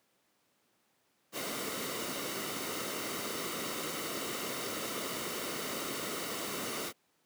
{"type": "noise with comb filter", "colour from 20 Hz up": "pink", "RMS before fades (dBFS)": -37, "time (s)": [1.32, 6.93], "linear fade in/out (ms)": 50, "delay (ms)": 1.2, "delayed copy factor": -0.5, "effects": ["pink hiss -73 dBFS RMS until 7.25 s", "high-pass 200 Hz 12 dB/octave"]}